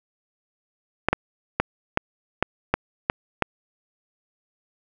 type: clicks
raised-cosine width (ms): 0.5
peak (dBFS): -3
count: 8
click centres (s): 1.086 / 1.13 / 1.6 / 1.974 / 2.426 / 2.74 / 3.099 / 3.423
effects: none